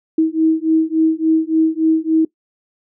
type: beating tone pair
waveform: sine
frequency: 318.1 / 321.6 Hz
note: D#4 / E4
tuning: +38 / -43 cents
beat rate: 3.5 Hz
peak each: -15 dBFS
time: 0.18-2.25 s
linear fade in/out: 5 ms
effects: noise-tail reverb RT60 0.1 s tail -20 dB re dry